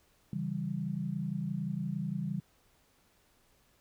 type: chord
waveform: sine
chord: C# diminished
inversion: none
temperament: equal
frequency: 138.59 / 164.81 / 196 Hz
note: C#3 / E3 / G3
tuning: 0 / 0 / 0 cents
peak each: -38 / -36 / -36 dBFS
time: 0.33-2.4 s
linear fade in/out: 2 ms
effects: pink hiss -68 dBFS RMS until 3.8 s